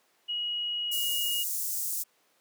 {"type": "tone with pitch glide", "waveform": "sine", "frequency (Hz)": [2900, 2882], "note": ["F#7", "F#7"], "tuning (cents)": [-35, -46], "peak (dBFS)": -29, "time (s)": [0.28, 1.44], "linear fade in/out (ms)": 20, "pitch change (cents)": -11, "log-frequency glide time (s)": [0.89, 1.29]}
{"type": "high-pass noise", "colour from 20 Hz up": "white", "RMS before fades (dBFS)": -32, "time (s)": [0.91, 2.04], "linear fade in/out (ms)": 20, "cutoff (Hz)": 6300, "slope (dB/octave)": 24}
{"effects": ["pink hiss -67 dBFS RMS until 2.4 s", "high-pass 400 Hz 12 dB/octave"]}